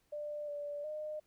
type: tone with pitch steps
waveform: sine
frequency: 593 / 582 / 610 Hz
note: D5 / D5 / D#5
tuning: +17 / -16 / -34 cents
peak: -38 dBFS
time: 0.12-1.2 s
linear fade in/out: 10 ms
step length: 360 ms
effects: pink hiss -75 dBFS RMS until 1.26 s